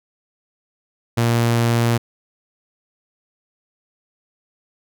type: tone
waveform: sawtooth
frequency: 117.3 Hz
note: A#2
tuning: 11 cents sharp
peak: -11 dBFS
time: 1.17-1.98 s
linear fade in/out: 10 ms
effects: none